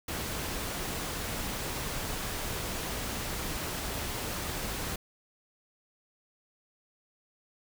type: noise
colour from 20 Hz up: pink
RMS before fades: -35 dBFS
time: 0.08-4.96 s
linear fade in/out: 5 ms
effects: none